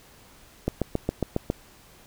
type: click train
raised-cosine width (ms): 2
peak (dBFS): -10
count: 7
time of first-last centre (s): 0.68-1.501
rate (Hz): 7.31
effects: pink hiss -53 dBFS RMS until 2.06 s